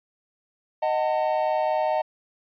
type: chord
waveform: triangle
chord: D# diminished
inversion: none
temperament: just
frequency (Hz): 622.3 / 746.7 / 896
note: D#5 / F#5 / A5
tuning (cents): 0 / +16 / +31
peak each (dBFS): -22 / -25 / -25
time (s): 0.82-2.02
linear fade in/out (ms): 10
effects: resampled to 11025 Hz